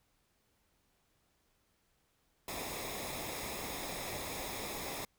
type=noise with comb filter; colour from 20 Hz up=pink; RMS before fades=-41 dBFS; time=2.48-5.05 s; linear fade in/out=2 ms; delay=0.67 ms; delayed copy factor=-0.6; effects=pink hiss -75 dBFS RMS until 5.18 s